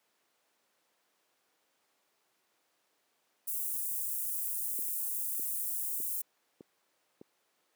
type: high-pass noise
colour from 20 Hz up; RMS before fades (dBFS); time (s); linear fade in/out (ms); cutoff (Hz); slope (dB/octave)
white; -35; 3.47-6.22; 10; 9300; 24
type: click train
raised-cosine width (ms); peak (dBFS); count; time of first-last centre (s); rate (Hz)
3; -27; 5; 4.79-7.214; 1.65
effects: pink hiss -74 dBFS RMS until 7.75 s + high-pass 400 Hz 12 dB/octave